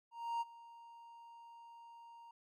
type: tone with ADSR envelope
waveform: triangle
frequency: 932 Hz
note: A#5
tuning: 1 cent flat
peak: -32 dBFS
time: 0.11-2.31 s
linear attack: 300 ms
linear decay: 28 ms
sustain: -20 dB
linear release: 3 ms
effects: none